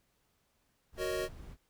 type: noise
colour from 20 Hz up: brown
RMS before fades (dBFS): -48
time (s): 0.92-1.57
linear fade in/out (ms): 50
type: chord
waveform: square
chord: D# minor seventh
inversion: first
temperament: equal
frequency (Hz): 370 / 466.2 / 554.4 / 622.3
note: F#4 / A#4 / C#5 / D#5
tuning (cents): 0 / 0 / 0 / 0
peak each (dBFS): -37 / -40 / -42 / -39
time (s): 0.97-1.29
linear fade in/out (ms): 50
effects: pink hiss -75 dBFS RMS until 1.69 s